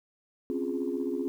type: chord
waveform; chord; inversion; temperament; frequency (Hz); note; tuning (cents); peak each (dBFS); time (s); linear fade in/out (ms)
sine; Db major seventh; third; equal; 261.6 / 277.2 / 349.2 / 415.3; C4 / Db4 / F4 / Ab4; 0 / 0 / 0 / 0; -33 / -34 / -33 / -34; 0.5-1.28; 0
effects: tanh soft clip ceiling -20 dBFS + 10-bit